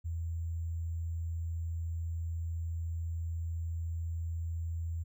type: tone with sample-and-hold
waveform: sine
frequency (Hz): 83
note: E2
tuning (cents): +12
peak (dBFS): -33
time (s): 0.04-5.04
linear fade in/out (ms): 20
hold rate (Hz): 7350
effects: none